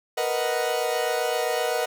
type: chord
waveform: 40% pulse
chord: B major seventh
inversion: third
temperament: equal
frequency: 466.2 / 493.9 / 622.3 / 740 Hz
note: A#4 / B4 / D#5 / F#5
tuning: 0 / 0 / 0 / 0 cents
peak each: -28 dBFS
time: 0.17-1.86 s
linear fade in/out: 10 ms
effects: none